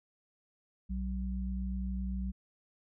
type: tone pair together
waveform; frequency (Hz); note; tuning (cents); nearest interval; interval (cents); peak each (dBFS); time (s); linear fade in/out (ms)
sine; 60.65 / 189.8; B1 / F#3; -31 / +44; octave + minor sixth; 1975; -34 / -37; 0.89-2.32; 20
effects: none